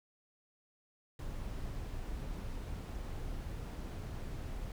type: noise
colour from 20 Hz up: brown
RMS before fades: -41 dBFS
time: 1.19-4.72 s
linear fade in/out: 2 ms
effects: none